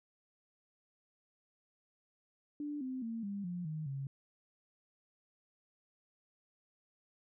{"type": "tone with pitch steps", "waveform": "sine", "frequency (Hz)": [293.7, 258.7, 227.8, 200.6, 176.66, 155.58, 137.02], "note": ["D4", "C4", "A#3", "G3", "F3", "D#3", "C#3"], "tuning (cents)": [0, -19, -40, 40, 20, 0, -20], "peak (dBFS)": -37, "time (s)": [2.6, 4.07], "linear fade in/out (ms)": 2, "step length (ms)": 210, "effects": []}